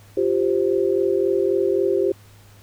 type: chord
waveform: sine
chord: F suspended second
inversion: none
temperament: just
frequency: 349.2 / 392.9 / 523.8 Hz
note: F4 / G4 / C5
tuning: 0 / +4 / +2 cents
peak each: -22 / -19 / -24 dBFS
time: 0.17-2.12 s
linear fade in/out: 5 ms
effects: added 102 Hz sine -47 dBFS peak until 2.62 s + pink hiss -52 dBFS RMS until 2.62 s